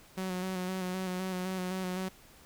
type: tone with vibrato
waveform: sawtooth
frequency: 185 Hz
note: F#3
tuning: in tune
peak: -29 dBFS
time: 0.17-2.09 s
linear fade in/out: 10 ms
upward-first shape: square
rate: 3.9 Hz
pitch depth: 25 cents each way
effects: pink hiss -57 dBFS RMS until 2.45 s